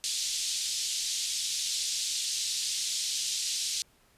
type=band-pass noise; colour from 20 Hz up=pink; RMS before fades=-32 dBFS; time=0.04-3.82 s; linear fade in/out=0 ms; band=3600 to 8300 Hz; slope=24 dB/octave; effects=pink hiss -64 dBFS RMS until 4.17 s + resampled to 32000 Hz